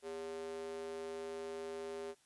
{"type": "tone with high-pass filter", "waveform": "square", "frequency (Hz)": 80.8, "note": "E2", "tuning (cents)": -34, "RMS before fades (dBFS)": -44, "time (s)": [0.02, 2.15], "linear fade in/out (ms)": 50, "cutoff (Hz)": 420, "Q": 4.3, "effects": ["white hiss -70 dBFS RMS until 2.25 s", "resampled to 24000 Hz"]}